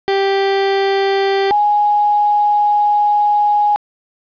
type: tone pair in turn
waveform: 30% pulse / sine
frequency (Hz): 392 / 830.6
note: G4 / G#5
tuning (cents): 0 / 0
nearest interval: octave + minor second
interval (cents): 1300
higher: second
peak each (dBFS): -10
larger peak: neither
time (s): 0.08-1.51 / 1.51-3.76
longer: second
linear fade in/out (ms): 0
effects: resampled to 11025 Hz + 7-bit